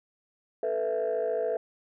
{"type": "chord", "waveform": "sine", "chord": "A suspended second", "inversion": "none", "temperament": "equal", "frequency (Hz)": [440, 493.9, 659.3], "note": ["A4", "B4", "E5"], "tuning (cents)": [0, 0, 0], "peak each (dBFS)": -29, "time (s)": [0.63, 1.57], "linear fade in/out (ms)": 2, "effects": ["tanh soft clip ceiling -21 dBFS"]}